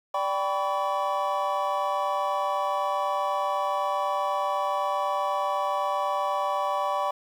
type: tone cluster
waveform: triangle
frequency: 585 / 781 / 991 / 1132 Hz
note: D5 / G5 / B5 / C#6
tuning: -7 / -7 / +6 / +36 cents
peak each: -28 dBFS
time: 0.14-7.11 s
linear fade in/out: 5 ms
effects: 9-bit